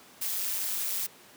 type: noise with amplitude modulation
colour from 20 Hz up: blue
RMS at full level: -28 dBFS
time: 0.21-1.07 s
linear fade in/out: 10 ms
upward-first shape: sine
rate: 195 Hz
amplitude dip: 75%
effects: pink hiss -53 dBFS RMS until 1.36 s + high-pass 200 Hz 12 dB/octave